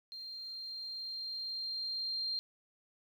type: tone with level ramp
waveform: sine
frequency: 4186 Hz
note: C8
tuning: in tune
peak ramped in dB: -43 to -33 dBFS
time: 0.12-2.39 s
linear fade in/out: 0 ms
effects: 11-bit